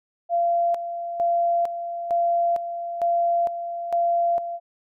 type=tone with tremolo; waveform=sine; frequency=687 Hz; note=F5; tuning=29 cents flat; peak=-18 dBFS; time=0.29-4.6 s; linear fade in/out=50 ms; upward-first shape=square; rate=1.1 Hz; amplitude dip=65%; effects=none